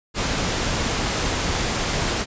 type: noise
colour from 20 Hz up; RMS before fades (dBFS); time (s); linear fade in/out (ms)
pink; -23; 0.14-2.26; 50
effects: resampled to 16000 Hz